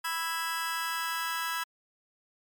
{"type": "chord", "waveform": "sawtooth", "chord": "E major", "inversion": "second", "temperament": "just", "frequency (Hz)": [988.9, 1318.5, 1648.1], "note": ["B5", "E6", "G#6"], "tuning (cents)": [2, 0, -14], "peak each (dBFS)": [-31, -31, -31], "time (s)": [0.04, 1.64], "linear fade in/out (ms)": 10, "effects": ["MP3 96 kbps"]}